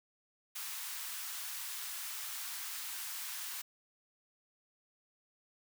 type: high-pass noise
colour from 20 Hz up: white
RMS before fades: -42 dBFS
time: 0.55-3.62 s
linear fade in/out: 10 ms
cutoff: 930 Hz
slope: 24 dB/octave
effects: none